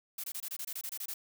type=noise bursts; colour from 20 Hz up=blue; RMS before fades=-39 dBFS; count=12; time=0.18-1.14 s; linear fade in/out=5 ms; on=58 ms; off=24 ms; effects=none